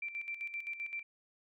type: tone with tremolo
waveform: sine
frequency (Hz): 2349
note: D7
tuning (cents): 0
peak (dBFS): -36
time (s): 0.02-1.03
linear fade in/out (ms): 5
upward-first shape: square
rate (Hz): 7.7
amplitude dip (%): 65
effects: none